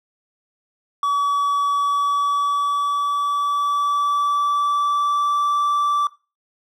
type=tone with pitch glide; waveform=triangle; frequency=1140 to 1164.6 Hz; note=C#6 to D6; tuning=+48 to -15 cents; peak=-15 dBFS; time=1.03-6.07 s; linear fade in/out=2 ms; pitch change=+37 cents; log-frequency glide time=1.7-5.64 s; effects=noise-tail reverb RT60 0.3 s tail -19 dB re dry